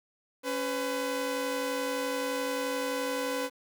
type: tone pair together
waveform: sawtooth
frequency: 277.2 / 502.8 Hz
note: C#4 / B4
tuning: 0 / +31 cents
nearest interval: minor seventh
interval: 1031 cents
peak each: -31 / -27 dBFS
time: 0.43-3.5 s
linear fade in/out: 50 ms
effects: 9-bit